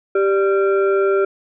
sine tone with frequency modulation, 392 Hz, G4, in tune, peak -13 dBFS, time 0.15-1.25 s, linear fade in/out 5 ms, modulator 982 Hz, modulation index 0.68, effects none

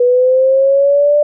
sine linear sweep, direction up, 486.8 to 594 Hz, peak -7 dBFS, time 0-1.23 s, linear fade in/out 5 ms, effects none

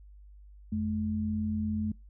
sine tone pair together, 87.31 / 214.6 Hz, F2 / A3, 0 / -43 cents, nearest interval octave + major third, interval 1557 cents, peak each -34 / -29 dBFS, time 0.72-1.92 s, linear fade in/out 5 ms, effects noise-tail reverb RT60 0.2 s tail -24 dB re dry + added 50 Hz sine -49 dBFS peak until 2.09 s

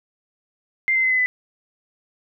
sine tone with pitch steps, 2093 / 2070 / 2048 / 2025 / 2003 Hz, C7 / C7 / C7 / B6 / B6, 0 / -19 / -38 / +43 / +24 cents, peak -16 dBFS, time 0.88-1.26 s, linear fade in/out 0 ms, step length 76 ms, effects none

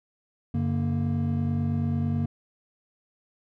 triangle tone cluster, 95.1 / 144.3 / 233.2 Hz, F#2 / D3 / A#3, +48 / -30 / +1 cents, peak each -26 dBFS, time 0.54-2.26 s, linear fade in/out 5 ms, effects none

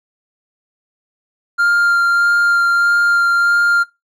triangle tone with vibrato, 1396.9 Hz, F6, in tune, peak -9 dBFS, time 1.58-3.84 s, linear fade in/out 20 ms, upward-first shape sine, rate 1.6 Hz, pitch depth 9 cents each way, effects noise-tail reverb RT60 0.2 s tail -19 dB re dry

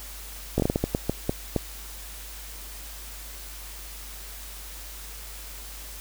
slowing click train, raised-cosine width 2 ms, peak -9 dBFS, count 11, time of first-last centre 0.58-1.563 s, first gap 18 ms, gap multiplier 1.35, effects added 50 Hz sine -41 dBFS peak until 6 s + white hiss -42 dBFS RMS until 6 s

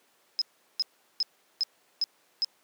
sine tone bursts, 5110 Hz, D#8, 45 cents sharp, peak -23 dBFS, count 6, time 0.39-2.446 s, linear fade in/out 0 ms, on 26 ms, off 380 ms, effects pink hiss -65 dBFS RMS until 2.63 s + high-pass 400 Hz 12 dB/octave

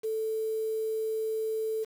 sine tone with quantisation, 440 Hz, A4, in tune, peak -28 dBFS, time 0.03-1.85 s, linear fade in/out 20 ms, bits 8, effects none

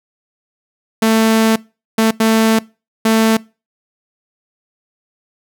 sawtooth tone bursts at uneven times, 222.4 Hz, A3, 19 cents sharp, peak -6 dBFS, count 4, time 1.02-1.56 / 1.98-2.11 / 2.2-2.59 / 3.05-3.37 s, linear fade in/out 5 ms, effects noise-tail reverb RT60 0.3 s tail -23 dB re dry

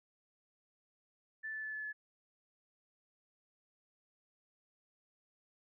sine tone with pitch steps, 1757 / 1746.9 / 1736.8 / 1726.8 / 1716.9 Hz, A6 / A6 / A6 / A6 / A6, -3 / -13 / -23 / -33 / -43 cents, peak -39 dBFS, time 1.43-1.93 s, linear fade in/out 20 ms, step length 100 ms, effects none

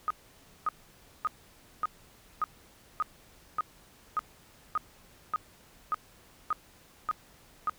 sine tone bursts, 1248 Hz, D#6, 5 cents sharp, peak -25 dBFS, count 14, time 0.08-7.696 s, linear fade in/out 0 ms, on 24 ms, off 560 ms, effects pink hiss -58 dBFS RMS until 7.78 s

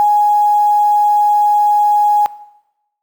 sine tone with quantisation, 832 Hz, G#5, 3 cents sharp, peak -8 dBFS, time 0-2.26 s, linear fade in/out 0 ms, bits 6, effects noise-tail reverb RT60 0.9 s tail -19 dB re dry

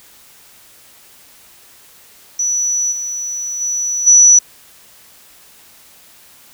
sine tone with level steps, 5920 Hz, F#8, in tune, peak -14 / -20 / -16 / -4 dBFS, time 2.39-4.39 s, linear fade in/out 5 ms, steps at 2.91 / 3.6 / 4.06 s, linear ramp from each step 20 ms, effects white hiss -45 dBFS RMS until 6.53 s

